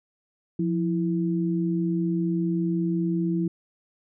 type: tone pair together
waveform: sine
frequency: 174.74 / 329.6 Hz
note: F3 / E4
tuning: +1 / 0 cents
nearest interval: major seventh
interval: 1099 cents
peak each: -24 / -26 dBFS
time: 0.59-3.48 s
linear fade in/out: 5 ms
effects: none